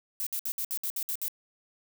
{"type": "noise bursts", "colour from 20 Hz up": "violet", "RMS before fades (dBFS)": -32, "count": 9, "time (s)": [0.2, 1.282], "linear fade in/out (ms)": 0, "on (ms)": 66, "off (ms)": 61, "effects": []}